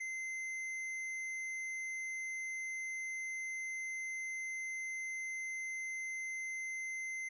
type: tone with hard clipping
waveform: sine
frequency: 2070 Hz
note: C7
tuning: 19 cents flat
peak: -40 dBFS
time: 0-7.29 s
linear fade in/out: 10 ms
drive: 7 dB
effects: none